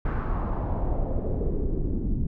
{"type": "noise with low-pass filter sweep", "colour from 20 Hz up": "brown", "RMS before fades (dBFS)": -26, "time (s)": [0.05, 2.27], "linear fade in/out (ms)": 5, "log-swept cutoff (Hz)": [1500, 230], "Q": 2.3, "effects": []}